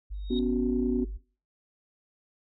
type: tone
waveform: sine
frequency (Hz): 49.68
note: G1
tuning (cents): +24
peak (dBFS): -32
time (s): 0.1-1.18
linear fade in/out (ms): 20
type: tone with exponential growth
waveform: sine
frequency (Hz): 3753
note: A#7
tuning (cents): +11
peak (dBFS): -33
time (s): 0.14-0.39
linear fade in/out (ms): 1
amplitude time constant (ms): 54
type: chord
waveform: sine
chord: B suspended second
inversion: none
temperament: equal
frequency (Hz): 246.9 / 277.2 / 370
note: B3 / C#4 / F#4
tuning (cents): 0 / 0 / 0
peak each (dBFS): -26 / -31 / -29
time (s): 0.3-1.05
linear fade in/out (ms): 10
effects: noise-tail reverb RT60 0.4 s tail -22 dB re dry + tanh soft clip ceiling -14 dBFS